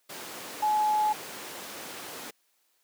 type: tone in noise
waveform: sine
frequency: 850 Hz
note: G#5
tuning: 40 cents sharp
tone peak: -22 dBFS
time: 0.62-1.13 s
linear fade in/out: 10 ms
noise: pink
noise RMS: -39 dBFS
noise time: 0.09-2.31 s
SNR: +14 dB
effects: white hiss -71 dBFS RMS until 2.83 s + high-pass 300 Hz 12 dB/octave